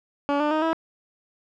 15% pulse tone with pitch steps, 285.3 / 297.9 / 311.1 / 324.9 Hz, C#4 / D4 / D#4 / E4, +50 / +25 / 0 / -25 cents, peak -14 dBFS, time 0.29-0.73 s, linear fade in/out 0 ms, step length 110 ms, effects low-pass 2000 Hz 12 dB/octave

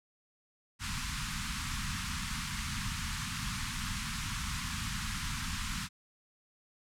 pink band-stop noise, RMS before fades -36 dBFS, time 0.79-5.89 s, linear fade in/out 50 ms, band 240 to 1000 Hz, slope 48 dB/octave, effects low-pass 9000 Hz 12 dB/octave

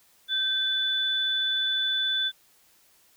sine tone pair together, 1553 / 3486 Hz, G6 / A7, -17 / -17 cents, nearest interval octave + major second, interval 1400 cents, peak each -31 / -24 dBFS, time 0.28-2.32 s, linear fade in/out 50 ms, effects white hiss -61 dBFS RMS until 3.16 s

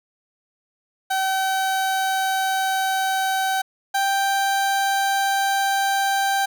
30% pulse tone pair in turn, 766 / 785.3 Hz, G5 / G5, -40 / +3 cents, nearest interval unison, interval 43 cents, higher second, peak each -17 / -16 dBFS, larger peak second, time 1.1-3.62 / 3.94-6.46 s, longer neither, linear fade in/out 10 ms, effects none

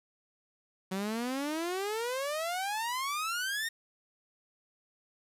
sawtooth exponential sweep, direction up, 185 to 1864 Hz, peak -28 dBFS, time 0.91-3.69 s, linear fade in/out 10 ms, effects resampled to 32000 Hz + 9-bit

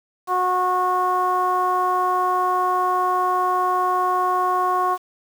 15% pulse tone with low-pass filter, 365 Hz, F#4, 24 cents flat, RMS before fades -20 dBFS, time 0.27-4.98 s, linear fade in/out 50 ms, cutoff 990 Hz, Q 7.1, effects 7-bit

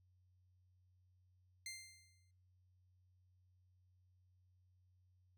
15% pulse tone with exponential decay, 2093 Hz, C7, in tune, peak -38 dBFS, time 1.66-2.31 s, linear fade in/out 2 ms, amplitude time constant 140 ms, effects noise-tail reverb RT60 0.7 s tail -26 dB re dry + added 91 Hz sine -70 dBFS peak until 5.37 s

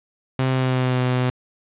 sawtooth tone with pitch glide, 130.81 to 126.28 Hz, C3 to B2, 0 to +39 cents, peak -14 dBFS, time 0.39-1.3 s, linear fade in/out 2 ms, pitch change -61 cents, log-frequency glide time 0.49-1.01 s, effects resampled to 8000 Hz + 7-bit

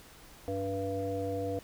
harmonic tone with a mistuned harmonic, 97.5 Hz, G2, 9 cents flat, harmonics 1 / 3 / 5 / 7, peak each -38 / -38 / -34 / -39 dBFS, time 0.48-1.59 s, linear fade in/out 0 ms, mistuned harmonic 3, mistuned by -16 cents, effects pink hiss -54 dBFS RMS until 1.63 s

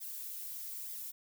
violet noise with flanger, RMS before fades -43 dBFS, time 0-1.12 s, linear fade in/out 20 ms, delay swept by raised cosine 0.71 to 6.61 ms, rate 1.1 Hz, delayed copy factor -0.75, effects none

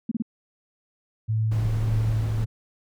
sine tone bursts, 226.6 Hz, A#3, 49 cents flat, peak -22 dBFS, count 3, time 0.09-0.223 s, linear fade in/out 5 ms, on 25 ms, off 29 ms
sine tone with tremolo, 110 Hz, A2, in tune, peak -20 dBFS, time 1.28-2.46 s, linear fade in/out 20 ms, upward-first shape triangle, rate 1.7 Hz, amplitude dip 25%
brown noise, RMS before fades -31 dBFS, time 1.51-2.45 s, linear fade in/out 10 ms
effects none

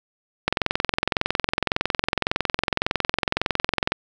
click train, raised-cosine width 0.3 ms, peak -3 dBFS, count 76, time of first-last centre 0.48-3.92 s, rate 21.8 Hz, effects none

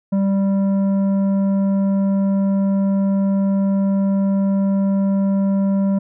sine tone with tanh clipping, 196 Hz, G3, in tune, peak -16 dBFS, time 0.12-5.99 s, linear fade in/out 10 ms, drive 9 dB, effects none

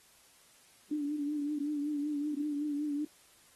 sine tone with vibrato, 293.7 Hz, D4, in tune, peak -31 dBFS, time 0.91-3.05 s, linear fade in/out 5 ms, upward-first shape triangle, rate 5.3 Hz, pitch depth 61 cents each way, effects white hiss -62 dBFS RMS until 3.55 s + AAC 32 kbps

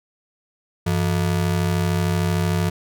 square ring-modulated tone, 133 Hz, C3, 29 cents sharp, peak -16 dBFS, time 0.86-2.7 s, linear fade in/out 10 ms, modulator 36.6 Hz, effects none

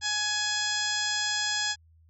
harmonic tone with a mistuned harmonic, 839 Hz, G#5, 17 cents sharp, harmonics 1 / 2 / 3 / 4 / 5 / 6 / 7 / 8 / 9, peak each -38 / -31 / -41 / -33 / -38 / -32 / -41 / -37 / -37 dBFS, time 0.01-1.76 s, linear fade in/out 50 ms, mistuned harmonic 9, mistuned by -19 cents, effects added 81 Hz sine -56 dBFS peak until 2.09 s

